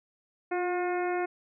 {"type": "harmonic tone with a mistuned harmonic", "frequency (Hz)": 358.8, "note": "F4", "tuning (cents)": 47, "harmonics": [1, 2, 3, 4, 5, 6, 7], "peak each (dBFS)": [-29, -32, -41, -39, -42, -42, -47], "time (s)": [0.51, 1.26], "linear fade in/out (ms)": 10, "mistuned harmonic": 1, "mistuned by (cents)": -27, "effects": []}